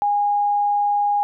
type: tone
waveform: sine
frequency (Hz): 820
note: G#5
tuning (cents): -22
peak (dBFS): -16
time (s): 0.02-1.23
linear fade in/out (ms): 0
effects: none